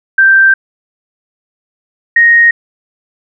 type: tone pair in turn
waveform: sine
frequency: 1568 / 1867.5 Hz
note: G6 / A#6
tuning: 0 / +3 cents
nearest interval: minor third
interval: 303 cents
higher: second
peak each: -3 dBFS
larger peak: neither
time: 0.18-0.54 / 2.16-2.51 s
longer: first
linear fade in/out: 5 ms
effects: none